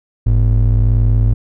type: ring-modulated tone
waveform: triangle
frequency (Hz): 78.6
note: D#2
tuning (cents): +18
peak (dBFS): -4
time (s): 0.26-1.34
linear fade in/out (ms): 10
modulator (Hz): 30.7
effects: none